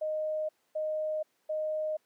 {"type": "tone bursts", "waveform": "sine", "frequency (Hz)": 619, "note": "D#5", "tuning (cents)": -9, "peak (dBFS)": -29, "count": 3, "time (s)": [0.01, 1.97], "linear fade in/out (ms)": 10, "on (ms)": 480, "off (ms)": 260, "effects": ["pink hiss -73 dBFS RMS until 2.05 s", "high-pass 300 Hz 12 dB/octave"]}